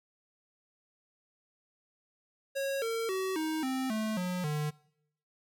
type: tone with pitch steps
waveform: square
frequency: 548 / 455.5 / 378.6 / 314.7 / 261.6 / 217.5 / 180.77 / 150.27 Hz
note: C#5 / A#4 / F#4 / D#4 / C4 / A3 / F#3 / D3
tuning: -20 / -40 / +40 / +20 / 0 / -20 / -40 / +40 cents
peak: -31 dBFS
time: 2.55-4.71 s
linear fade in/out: 20 ms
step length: 270 ms
effects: noise-tail reverb RT60 0.7 s tail -22 dB re dry